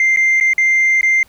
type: tone with dropouts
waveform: sine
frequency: 2093 Hz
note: C7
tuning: in tune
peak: -8 dBFS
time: 0-1.23 s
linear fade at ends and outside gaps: 2 ms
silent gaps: 0.162-0.171 / 0.401-0.409 / 0.534-0.58 / 1.011-1.03 s
effects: tanh soft clip ceiling -8 dBFS + pink hiss -51 dBFS RMS until 1.28 s